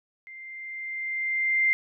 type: tone with level ramp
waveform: sine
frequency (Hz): 2093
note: C7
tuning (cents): 0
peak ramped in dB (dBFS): -41 to -18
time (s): 0.27-1.73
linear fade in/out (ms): 0
effects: none